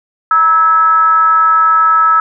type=tone with frequency modulation; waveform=sine; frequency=1304 Hz; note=E6; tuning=19 cents flat; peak=-6 dBFS; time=0.31-2.2 s; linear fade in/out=2 ms; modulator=354 Hz; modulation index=0.42; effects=none